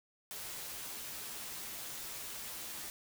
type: noise with comb filter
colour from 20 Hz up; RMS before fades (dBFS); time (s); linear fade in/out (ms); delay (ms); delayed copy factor
white; -44; 0.31-2.9; 0; 11; -0.55
effects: none